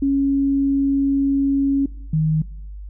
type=tone pair in turn; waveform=sine; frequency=276.1 / 156.38 Hz; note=C#4 / D#3; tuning=-7 / +9 cents; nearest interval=minor seventh; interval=984 cents; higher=first; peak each=-15 / -15 dBFS; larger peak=neither; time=0.02-1.86 / 2.13-2.42 s; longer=first; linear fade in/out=5 ms; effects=noise-tail reverb RT60 0.7 s tail -21 dB re dry + added 50 Hz sine -31 dBFS peak until 2.89 s

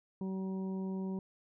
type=harmonic tone; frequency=190 Hz; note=F#3; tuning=46 cents sharp; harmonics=1 / 2 / 3 / 4 / 5; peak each=-35 / -43 / -54 / -58 / -53 dBFS; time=0.21-1.19 s; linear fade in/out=2 ms; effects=none

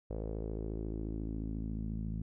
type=tone with low-pass filter sweep; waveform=sawtooth; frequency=54.2 Hz; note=A1; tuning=25 cents flat; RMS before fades=-38 dBFS; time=0.1-2.22 s; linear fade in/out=5 ms; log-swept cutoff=520 to 190 Hz; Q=3.1; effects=none

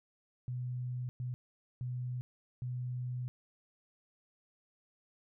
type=tone bursts at uneven times; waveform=sine; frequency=124.7 Hz; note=B2; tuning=17 cents sharp; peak=-35 dBFS; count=4; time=0.48-1.09 / 1.2-1.34 / 1.81-2.21 / 2.62-3.28 s; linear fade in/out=0 ms; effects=none

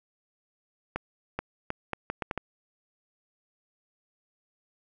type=accelerating click train; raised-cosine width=0.5 ms; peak=-15 dBFS; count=8; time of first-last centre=0.96-2.377 s; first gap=430 ms; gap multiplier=0.73; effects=none

